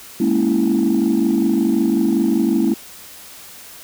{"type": "chord", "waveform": "sine", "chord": "A# half-diminished seventh", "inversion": "third", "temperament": "equal", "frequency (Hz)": [207.7, 233.1, 277.2, 329.6], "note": ["G#3", "A#3", "C#4", "E4"], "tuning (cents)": [0, 0, 0, 0], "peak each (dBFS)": [-19, -18, -19, -17], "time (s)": [0.2, 2.74], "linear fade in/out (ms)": 5, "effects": ["tanh soft clip ceiling -8 dBFS", "white hiss -39 dBFS RMS until 3.83 s"]}